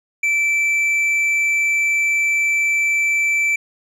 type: tone with tanh clipping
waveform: triangle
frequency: 2327 Hz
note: D7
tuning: 17 cents flat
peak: -16 dBFS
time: 0.23-3.56 s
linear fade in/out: 5 ms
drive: 9 dB
effects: none